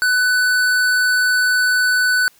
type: tone with hard clipping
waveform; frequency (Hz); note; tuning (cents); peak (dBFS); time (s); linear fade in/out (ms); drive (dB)
sine; 1496; F#6; +19; -15; 0.02-2.28; 0; 15
effects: white hiss -53 dBFS RMS until 2.39 s